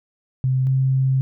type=tone pair in turn; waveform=sine; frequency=130.3 / 132.5 Hz; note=C3 / C3; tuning=-7 / +22 cents; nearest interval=unison; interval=29 cents; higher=second; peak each=-16 / -15 dBFS; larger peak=second; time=0.44-0.67 / 0.67-1.21 s; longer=second; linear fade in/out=0 ms; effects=none

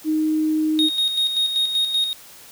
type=tone; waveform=sine; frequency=311.1 Hz; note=D#4; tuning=in tune; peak=-17 dBFS; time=0.04-0.9 s; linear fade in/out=50 ms
type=tone with tremolo; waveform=triangle; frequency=3729 Hz; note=A#7; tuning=in tune; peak=-15 dBFS; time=0.79-2.13 s; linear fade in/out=0 ms; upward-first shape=square; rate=5.2 Hz; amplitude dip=50%
effects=white hiss -44 dBFS RMS until 2.51 s

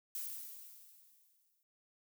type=noise with exponential decay; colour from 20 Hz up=violet; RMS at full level=-40 dBFS; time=0.15-1.63 s; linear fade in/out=1 ms; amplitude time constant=320 ms; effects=none

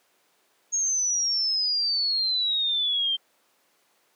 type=exponential sweep; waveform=sine; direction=down; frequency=6600 to 3136 Hz; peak=-22 dBFS; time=0.72-3.17 s; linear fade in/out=20 ms; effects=pink hiss -65 dBFS RMS until 4.15 s + high-pass 400 Hz 12 dB/octave

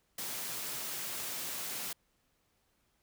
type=high-pass noise; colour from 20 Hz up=white; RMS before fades=-39 dBFS; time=0.18-1.93 s; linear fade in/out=5 ms; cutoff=100 Hz; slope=96 dB/octave; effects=pink hiss -75 dBFS RMS until 3.02 s

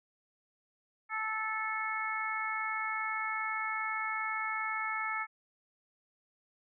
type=harmonic tone; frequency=437.5 Hz; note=A4; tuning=10 cents flat; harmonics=2 / 3 / 4 / 5; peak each=-40 / -36 / -39 / -37 dBFS; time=1.09-5.27 s; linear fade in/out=50 ms; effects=none

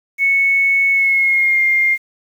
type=tone with pitch glide; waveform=sine; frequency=2208 to 2116 Hz; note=C#7 to C7; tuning=-7 to +19 cents; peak=-11 dBFS; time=0.18-1.98 s; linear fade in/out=50 ms; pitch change=-74 cents; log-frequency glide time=0.91-1.61 s; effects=7-bit

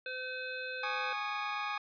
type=harmonic tone; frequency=511 Hz; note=C5; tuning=41 cents flat; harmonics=1 / 3 / 5 / 7 / 8; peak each=-43 / -40 / -43 / -50 / -49 dBFS; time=0.06-1.13 s; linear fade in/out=2 ms
type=chord; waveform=25% pulse; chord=Ab suspended fourth; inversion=none; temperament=equal with one note detuned; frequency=830.6 / 1108.7 / 1231.6 Hz; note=Ab5 / Db6 / Eb6; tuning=0 / 0 / -18 cents; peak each=-34 / -37 / -34 dBFS; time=0.83-1.78 s; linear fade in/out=5 ms
effects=resampled to 11025 Hz

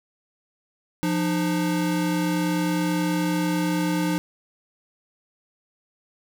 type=tone pair together; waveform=square; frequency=174.7 / 304.6 Hz; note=F3 / D#4; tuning=+1 / -37 cents; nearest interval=minor seventh; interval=962 cents; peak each=-25 dBFS; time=1.03-4.18 s; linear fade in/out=0 ms; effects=none

